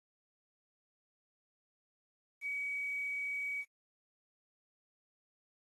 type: tone with quantisation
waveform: sine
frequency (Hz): 2267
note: C#7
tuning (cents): +38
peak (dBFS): -35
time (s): 2.41-3.65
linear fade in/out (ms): 50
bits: 10
effects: AAC 32 kbps